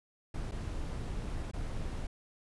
brown noise with dropouts, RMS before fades -37 dBFS, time 0.34-2.07 s, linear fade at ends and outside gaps 5 ms, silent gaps 0.513-0.519 / 1.514-1.534 s, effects resampled to 24000 Hz

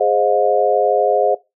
sine chord, F minor seventh, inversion first, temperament equal with one note detuned, 415.3 / 523.3 / 622.3 / 714.8 Hz, Ab4 / C5 / Eb5 / F5, 0 / 0 / 0 / +40 cents, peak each -18 dBFS, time 0-1.35 s, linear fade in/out 10 ms, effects noise-tail reverb RT60 0.2 s tail -19 dB re dry

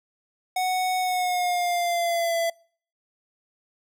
square tone with pitch glide, 740 to 670.8 Hz, F#5 to E5, 0 to +30 cents, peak -23 dBFS, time 0.56-2.5 s, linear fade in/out 5 ms, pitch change -170 cents, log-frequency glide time 0.99-2.36 s, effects noise-tail reverb RT60 0.5 s tail -26 dB re dry

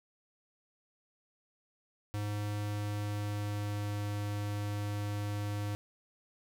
square tone with pitch glide, 103.83 to 103.11 Hz, G#2 to G#2, 0 to -12 cents, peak -34 dBFS, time 2.14-5.75 s, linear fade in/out 0 ms, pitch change -12 cents, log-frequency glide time 2.71-3.99 s, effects none

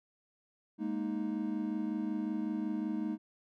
triangle chord, Ab suspended second, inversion none, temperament equal, 207.7 / 233.1 / 311.1 Hz, Ab3 / Bb3 / Eb4, 0 / 0 / 0 cents, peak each -35 / -36 / -34 dBFS, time 0.78-3.18 s, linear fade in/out 50 ms, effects none

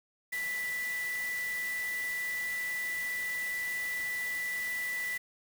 sine tone in noise, 1975.5 Hz, B6, in tune, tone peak -32 dBFS, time 0.32-5.18 s, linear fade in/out 10 ms, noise white, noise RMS -44 dBFS, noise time 0.32-5.18 s, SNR +9 dB, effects none

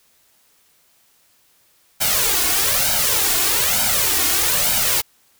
white noise with flanger, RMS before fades -18 dBFS, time 2-5.02 s, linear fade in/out 20 ms, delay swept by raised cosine 1.3 to 2.8 ms, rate 1.1 Hz, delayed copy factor +0.7, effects white hiss -58 dBFS RMS until 5.39 s

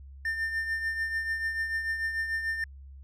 triangle tone with tremolo, 1800 Hz, A6, 39 cents sharp, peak -24 dBFS, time 0.25-2.64 s, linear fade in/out 2 ms, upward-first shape triangle, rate 6.8 Hz, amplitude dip 60%, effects added 68 Hz sine -44 dBFS peak until 3.03 s

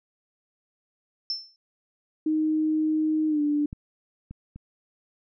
sine tone with exponential decay, 5330 Hz, E8, 18 cents sharp, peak -23 dBFS, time 1.3-1.56 s, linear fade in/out 1 ms, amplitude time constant 55 ms
sine tone with pitch glide, 311.1 to 294.3 Hz, D#4 to D4, 0 to +4 cents, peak -21 dBFS, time 2.26-3.66 s, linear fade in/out 5 ms, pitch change -96 cents, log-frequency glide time 3.28-3.41 s
clicks, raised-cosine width 5 ms, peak -23 / -27 / -29 dBFS, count 3, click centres 3.729 / 4.31 / 4.56 s
effects none

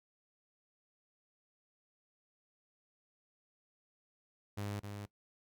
sawtooth tone with echo, 102.2 Hz, G#2, 27 cents flat, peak -34 dBFS, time 4.57-4.8 s, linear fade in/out 10 ms, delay 260 ms, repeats 1, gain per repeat -5 dB, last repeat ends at 5.06 s, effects noise-tail reverb RT60 0.1 s tail -20 dB re dry

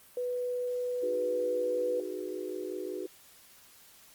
sine tone, 494 Hz, B4, in tune, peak -30 dBFS, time 0.17-2 s, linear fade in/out 2 ms
sine chord, G# minor seventh, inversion second, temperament equal, 311.1 / 370 / 415.3 / 493.9 Hz, D#4 / F#4 / G#4 / B4, 0 / 0 / 0 / 0 cents, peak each -42 / -37 / -41 / -42 dBFS, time 1.02-3.07 s, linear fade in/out 10 ms
effects white hiss -57 dBFS RMS until 4.14 s + Opus 32 kbps

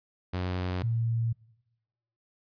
sawtooth / sine tone pair in turn, 91 / 114.93 Hz, F#2 / A#2, -28 / -24 cents, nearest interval major third, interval 404 cents, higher second, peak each -25 dBFS, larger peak neither, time 0.33-0.83 / 0.83-1.33 s, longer neither, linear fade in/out 10 ms, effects noise-tail reverb RT60 1.0 s tail -24 dB re dry + resampled to 11025 Hz

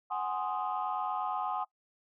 sine chord, Ab dominant seventh, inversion third, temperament equal with one note detuned, 742.1 / 830.6 / 1046.5 / 1244.5 Hz, Gb5 / Ab5 / C6 / Eb6, +5 / 0 / 0 / 0 cents, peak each -35 / -35 / -37 / -37 dBFS, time 0.1-1.65 s, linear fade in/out 20 ms, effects noise-tail reverb RT60 0.1 s tail -22 dB re dry + tanh soft clip ceiling -23 dBFS

